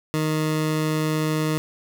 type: tone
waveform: 20% pulse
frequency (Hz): 155.56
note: D#3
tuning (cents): 0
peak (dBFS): -16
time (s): 0.14-1.58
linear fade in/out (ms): 0
effects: none